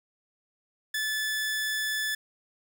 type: tone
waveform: sawtooth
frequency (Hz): 1736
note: A6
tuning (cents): -24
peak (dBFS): -24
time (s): 0.94-2.15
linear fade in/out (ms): 5
effects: 9-bit